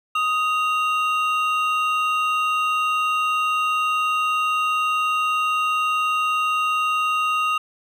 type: tone pair together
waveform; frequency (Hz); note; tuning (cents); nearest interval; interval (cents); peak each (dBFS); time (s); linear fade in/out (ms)
triangle; 1248 / 2769; D#6 / F7; +5 / -15; octave + major second; 1380; -18 / -23; 0.15-7.58; 5
effects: none